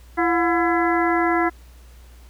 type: harmonic tone with a mistuned harmonic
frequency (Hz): 336.5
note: E4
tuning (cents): +36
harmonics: 1 / 2 / 3 / 4 / 5 / 6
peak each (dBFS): -20 / -23 / -25 / -26 / -27 / -28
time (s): 0.17-1.5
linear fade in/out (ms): 20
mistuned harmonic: 2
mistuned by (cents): +110
effects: added 60 Hz sine -43 dBFS peak until 2.29 s + pink hiss -54 dBFS RMS until 2.29 s